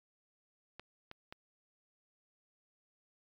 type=clicks; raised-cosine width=0.3 ms; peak=-30 dBFS; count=3; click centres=0.796 / 1.114 / 1.325 s; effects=MP3 96 kbps